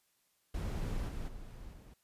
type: noise with level steps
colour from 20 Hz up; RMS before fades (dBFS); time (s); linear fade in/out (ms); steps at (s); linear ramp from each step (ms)
brown; -36 / -40 / -48 / -52; 0.54-1.94; 5; 1.07 / 1.27 / 1.72; 20
effects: white hiss -75 dBFS RMS until 2.03 s + resampled to 32000 Hz